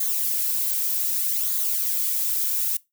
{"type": "noise with flanger", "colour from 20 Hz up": "violet", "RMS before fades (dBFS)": -24, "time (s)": [0, 2.77], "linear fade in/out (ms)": 5, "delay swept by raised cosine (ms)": [0.36, 2.76], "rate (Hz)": 0.65, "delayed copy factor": -0.55, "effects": ["noise-tail reverb RT60 0.2 s tail -21 dB re dry"]}